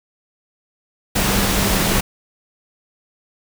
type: tone in noise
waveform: sine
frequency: 196.6 Hz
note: G3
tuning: 5 cents sharp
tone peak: -23 dBFS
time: 1.15-2.01 s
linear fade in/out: 10 ms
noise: pink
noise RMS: -18 dBFS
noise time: 1.15-2.01 s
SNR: -8 dB
effects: none